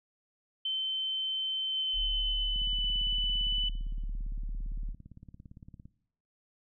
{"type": "tone with pitch glide", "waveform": "sine", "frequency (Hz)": [3082, 2991], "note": ["G7", "F#7"], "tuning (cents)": [-30, 18], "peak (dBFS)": -29, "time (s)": [0.65, 3.69], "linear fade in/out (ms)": 5, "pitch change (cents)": -52, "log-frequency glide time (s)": [1.68, 2.82]}
{"type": "tone", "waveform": "sine", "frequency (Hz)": 35.79, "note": "D1", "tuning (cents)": -44, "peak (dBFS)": -32, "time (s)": [1.93, 4.95], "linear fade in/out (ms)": 50}
{"type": "click train", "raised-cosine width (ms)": 5, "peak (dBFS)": -36, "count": 59, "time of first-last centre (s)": [2.56, 5.855], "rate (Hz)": 17.6}
{"effects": ["noise-tail reverb RT60 0.7 s tail -19 dB re dry"]}